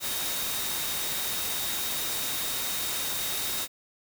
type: tone in noise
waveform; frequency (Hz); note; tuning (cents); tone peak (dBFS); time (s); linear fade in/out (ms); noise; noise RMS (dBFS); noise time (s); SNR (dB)
sine; 3729; A#7; 0; -37; 0-3.68; 50; white; -31; 0-3.68; -9
effects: none